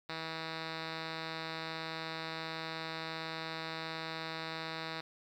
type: tone with low-pass filter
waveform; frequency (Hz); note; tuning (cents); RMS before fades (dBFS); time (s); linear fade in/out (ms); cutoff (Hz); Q
5% pulse; 161.4; E3; -36; -41; 0.09-5.01; 5; 3700; 5.7
effects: 11-bit